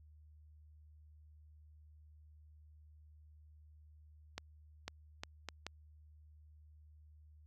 accelerating click train, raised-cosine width 0.2 ms, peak -24 dBFS, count 5, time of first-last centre 4.38-5.666 s, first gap 500 ms, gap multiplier 0.71, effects added 76 Hz sine -58 dBFS peak until 7.46 s

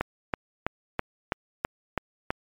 click train, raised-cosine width 0.5 ms, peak -10 dBFS, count 8, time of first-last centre 0.01-2.305 s, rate 3.05 Hz, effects MP3 96 kbps

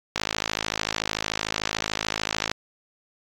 click train, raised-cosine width 0.2 ms, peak -6 dBFS, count 127, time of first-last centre 0.16-2.515 s, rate 53.5 Hz, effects AAC 64 kbps

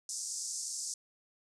pink band-pass noise, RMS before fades -39 dBFS, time 0.09-0.94 s, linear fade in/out 2 ms, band 5300 to 9100 Hz, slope 48 dB/octave, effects none

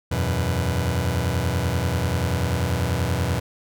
sawtooth chord, E suspended second, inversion none, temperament just, 82.41 / 92.71 / 123.61 Hz, E2 / F#2 / B2, 0 / +4 / +2 cents, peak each -21 dBFS, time 0.11-3.4 s, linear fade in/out 10 ms, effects none

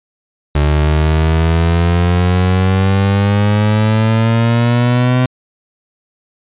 30% pulse exponential sweep, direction up, 73.42 to 127.5 Hz, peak -7 dBFS, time 0.55-5.26 s, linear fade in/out 5 ms, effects resampled to 8000 Hz

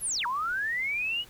sine linear two-way sweep, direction down then up, 11840 to 932.3 to 2967 Hz, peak -27 dBFS, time 0-1.25 s, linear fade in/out 50 ms, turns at 0.26 s, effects pink hiss -53 dBFS RMS until 1.29 s

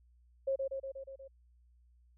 sine tone with echo, 540 Hz, C#5, 45 cents flat, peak -29 dBFS, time 0.47-0.56 s, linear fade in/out 10 ms, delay 120 ms, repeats 6, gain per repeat -3 dB, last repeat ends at 1.28 s, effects added 60 Hz sine -62 dBFS peak until 2.17 s

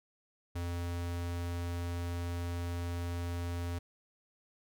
square tone, 86.6 Hz, F2, 14 cents flat, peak -35 dBFS, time 0.55-3.79 s, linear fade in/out 10 ms, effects none

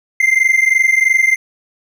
triangle tone pair together, 2077 / 2100 Hz, C7 / C7, -13 / +6 cents, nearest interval unison, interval 19 cents, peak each -11 dBFS, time 0.2-1.36 s, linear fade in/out 5 ms, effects none

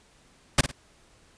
pink noise with echo, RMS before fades -17 dBFS, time 0.58-0.61 s, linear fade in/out 5 ms, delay 53 ms, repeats 2, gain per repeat -11 dB, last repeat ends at 0.716 s, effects pink hiss -59 dBFS RMS until 1.37 s + resampled to 22050 Hz

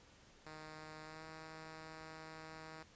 5% pulse tone with pitch glide, 155.56 to 158.55 Hz, D#3 to D#3, 0 to +33 cents, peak -39 dBFS, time 0.46-2.83 s, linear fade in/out 5 ms, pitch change +33 cents, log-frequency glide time 1.04-1.23 s, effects pink hiss -64 dBFS RMS until 2.95 s + resampled to 16000 Hz

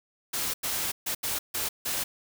white noise bursts at uneven times, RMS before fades -30 dBFS, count 6, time 0.33-0.54 / 0.63-0.92 / 1.06-1.15 / 1.23-1.39 / 1.54-1.69 / 1.85-2.04 s, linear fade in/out 10 ms, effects none

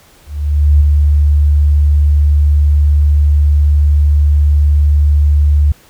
sine tone with ADSR envelope, 73.42 Hz, D2, in tune, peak -3 dBFS, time 0.26-5.72 s, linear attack 550 ms, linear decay 4 ms, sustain -3 dB, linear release 4 ms, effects pink hiss -45 dBFS RMS until 5.89 s

